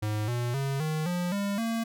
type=tone with pitch steps; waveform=square; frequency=106.4 / 120.82 / 137.19 / 155.78 / 176.89 / 200.9 / 228.1 Hz; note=G#2 / B2 / C#3 / D#3 / F3 / G3 / A#3; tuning=+42 / -38 / -18 / +2 / +22 / +43 / -37 cents; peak=-28 dBFS; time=0.02-1.84 s; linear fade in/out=10 ms; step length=260 ms; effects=none